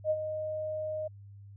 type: tone with ADSR envelope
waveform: sine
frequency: 620 Hz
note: D#5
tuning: 6 cents flat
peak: -23 dBFS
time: 0.04-1.08 s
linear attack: 64 ms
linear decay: 49 ms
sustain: -9 dB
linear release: 10 ms
effects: added 100 Hz sine -47 dBFS peak until 1.56 s